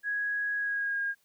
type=tone with pitch glide; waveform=sine; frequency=1661.2 to 1624.2 Hz; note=G#6 to G#6; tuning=0 to -39 cents; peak=-28 dBFS; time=0.03-1.15 s; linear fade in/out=50 ms; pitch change=-39 cents; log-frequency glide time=0.56-1.01 s; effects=white hiss -70 dBFS RMS until 1.24 s